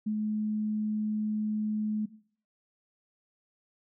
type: tone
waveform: sine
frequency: 213.5 Hz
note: G#3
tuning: 48 cents sharp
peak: -27 dBFS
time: 0.06-2.06 s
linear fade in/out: 10 ms
effects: noise-tail reverb RT60 0.5 s tail -17 dB re dry